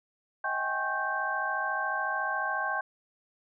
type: tone cluster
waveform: sine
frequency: 636 / 769 / 823 / 1087 / 1563 Hz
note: D#5 / G5 / G#5 / C#6 / G6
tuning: +38 / -33 / -16 / -34 / -6 cents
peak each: -39 / -36 / -36 / -34 / -31 dBFS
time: 0.44-2.81 s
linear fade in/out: 5 ms
effects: none

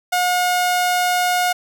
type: tone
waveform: sawtooth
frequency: 720 Hz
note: F#5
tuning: 47 cents flat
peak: -12 dBFS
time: 0.12-1.53 s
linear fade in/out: 10 ms
effects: none

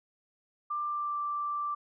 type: tone with pitch glide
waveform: sine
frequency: 1186 to 1173.7 Hz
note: D6 to D6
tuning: +17 to -1 cents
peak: -30 dBFS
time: 0.7-1.75 s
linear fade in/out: 10 ms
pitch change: -18 cents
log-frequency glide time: 0.85-1.18 s
effects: none

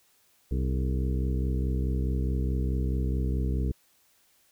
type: harmonic tone with a mistuned harmonic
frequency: 64.7 Hz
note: C2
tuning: 19 cents flat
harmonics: 1 / 2 / 3 / 4 / 5 / 6 / 7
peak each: -26 / -32 / -36 / -38 / -40 / -42 / -43 dBFS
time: 0.51-3.72 s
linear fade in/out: 5 ms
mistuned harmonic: 6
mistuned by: +64 cents
effects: white hiss -65 dBFS RMS until 4.51 s

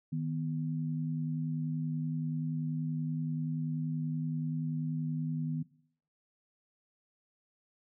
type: tone pair together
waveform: sine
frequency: 156.44 / 246.9 Hz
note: D#3 / B3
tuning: +10 / 0 cents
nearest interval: minor sixth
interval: 790 cents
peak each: -32 / -37 dBFS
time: 0.12-5.63 s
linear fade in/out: 10 ms
effects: noise-tail reverb RT60 0.6 s tail -19 dB re dry

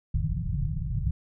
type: low-pass noise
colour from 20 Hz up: white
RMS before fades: -28 dBFS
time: 0.14-1.11 s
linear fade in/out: 5 ms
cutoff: 170 Hz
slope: 96 dB/octave
effects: none

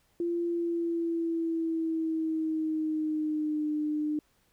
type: tone with pitch glide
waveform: sine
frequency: 342.8 to 301.9 Hz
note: F4 to D4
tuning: -32 to +48 cents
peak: -27 dBFS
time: 0.2-4.19 s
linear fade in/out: 2 ms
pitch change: -220 cents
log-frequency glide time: 0.46-3.7 s
effects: pink hiss -69 dBFS RMS until 4.52 s

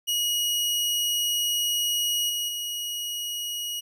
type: tone with level steps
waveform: sawtooth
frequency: 2900 Hz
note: F#7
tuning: 35 cents flat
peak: -20 / -23 / -26 dBFS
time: 0.07-3.81 s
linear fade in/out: 20 ms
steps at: 2.29 / 2.48 s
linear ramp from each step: 10 ms
effects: none

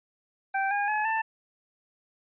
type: tone with pitch steps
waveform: 25% pulse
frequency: 780 / 814.5 / 850.6 / 888.3 Hz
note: G5 / G#5 / G#5 / A5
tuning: -9 / -34 / +41 / +16 cents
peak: -21 dBFS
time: 0.54-1.22 s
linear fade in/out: 10 ms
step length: 170 ms
effects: resampled to 8000 Hz

